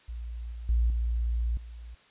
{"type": "tone with level steps", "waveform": "sine", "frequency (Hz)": 58.1, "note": "A#1", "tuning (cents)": -5, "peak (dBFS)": [-34, -36, -21, -25, -40], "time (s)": [0.08, 1.95], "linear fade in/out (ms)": 10, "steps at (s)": [0.52, 0.69, 0.9, 1.57], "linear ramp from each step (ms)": 2, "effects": ["white hiss -59 dBFS RMS until 2.1 s", "resampled to 8000 Hz"]}